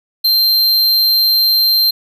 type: tone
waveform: square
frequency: 4152 Hz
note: C8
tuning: 14 cents flat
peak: -10 dBFS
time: 0.24-1.91 s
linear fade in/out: 10 ms
effects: none